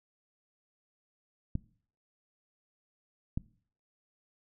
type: clicks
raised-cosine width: 5 ms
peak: -19 dBFS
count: 2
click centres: 1.554 / 3.375 s
effects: noise-tail reverb RT60 0.5 s tail -21 dB re dry